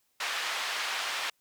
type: band-pass noise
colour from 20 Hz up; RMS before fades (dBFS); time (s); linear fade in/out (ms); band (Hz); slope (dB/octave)
white; -33; 0.2-1.3; 5; 870 to 3200; 12
effects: white hiss -73 dBFS RMS until 1.4 s